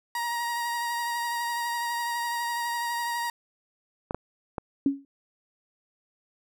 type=tone with vibrato; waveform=30% pulse; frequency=945 Hz; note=A#5; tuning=23 cents sharp; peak=-25 dBFS; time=0.15-3.3 s; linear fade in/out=2 ms; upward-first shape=sine; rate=12 Hz; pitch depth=19 cents each way
type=clicks; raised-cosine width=1 ms; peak=-16 dBFS; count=3; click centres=4.109 / 4.146 / 4.582 s
type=tone with exponential decay; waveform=sine; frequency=277.2 Hz; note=C#4; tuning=in tune; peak=-16 dBFS; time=4.86-5.05 s; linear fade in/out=2 ms; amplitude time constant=40 ms
effects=none